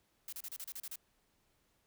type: noise bursts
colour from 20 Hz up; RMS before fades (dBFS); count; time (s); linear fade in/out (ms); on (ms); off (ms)
blue; -44; 9; 0.28-0.958; 2; 46; 33
effects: pink hiss -75 dBFS RMS until 1.86 s